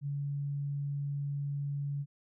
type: tone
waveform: sine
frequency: 142.2 Hz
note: C#3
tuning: 45 cents sharp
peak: -32 dBFS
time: 0.01-2.06 s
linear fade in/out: 50 ms
effects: none